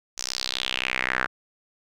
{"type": "tone with band-pass filter sweep", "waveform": "sawtooth", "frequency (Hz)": 63.8, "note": "C2", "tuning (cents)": -43, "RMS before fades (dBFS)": -28, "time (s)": [0.17, 1.27], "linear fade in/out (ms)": 20, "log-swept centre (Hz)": [6200, 1500], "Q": 3.8, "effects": []}